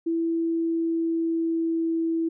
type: tone with pitch glide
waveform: sine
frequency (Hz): 331.2 to 328.5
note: E4 to E4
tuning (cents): +8 to -6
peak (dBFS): -22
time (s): 0.06-2.29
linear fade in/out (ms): 10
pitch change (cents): -14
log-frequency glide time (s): 0.29-1.98
effects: none